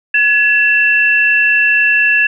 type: tone pair together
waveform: sine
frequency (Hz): 1694 / 2684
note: G#6 / E7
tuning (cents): +34 / +31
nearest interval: minor sixth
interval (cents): 797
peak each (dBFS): -11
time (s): 0.14-2.27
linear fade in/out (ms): 5
effects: none